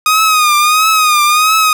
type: tone with vibrato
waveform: sawtooth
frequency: 1241 Hz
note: D#6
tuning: 5 cents flat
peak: -4 dBFS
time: 0.06-1.73 s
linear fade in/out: 2 ms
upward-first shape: triangle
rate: 1.5 Hz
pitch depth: 83 cents each way
effects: none